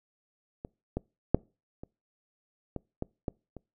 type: clicks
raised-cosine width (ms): 2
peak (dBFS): -24 / -17 / -6 / -28 / -21 / -18 / -18 / -29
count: 8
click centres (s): 0.649 / 0.97 / 1.346 / 1.835 / 2.763 / 3.024 / 3.282 / 3.567
effects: noise-tail reverb RT60 0.3 s tail -26 dB re dry